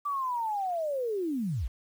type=linear sweep; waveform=sine; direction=down; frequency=1174 to 41.2 Hz; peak=-28 dBFS; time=0.05-1.68 s; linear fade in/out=10 ms; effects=9-bit